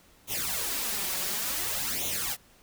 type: noise with flanger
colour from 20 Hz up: white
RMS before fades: -31 dBFS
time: 0.27-2.37 s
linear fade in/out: 50 ms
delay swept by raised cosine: 0.3 to 5.4 ms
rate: 0.56 Hz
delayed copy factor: +0.75
effects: pink hiss -59 dBFS RMS until 2.62 s